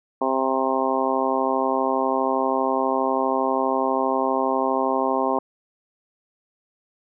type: harmonic tone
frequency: 132.4 Hz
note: C3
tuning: 21 cents sharp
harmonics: 2 / 3 / 4 / 5 / 6 / 7 / 8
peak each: -27 / -27 / -27 / -27 / -27 / -27 / -27 dBFS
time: 0.21-5.39 s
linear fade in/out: 5 ms
effects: none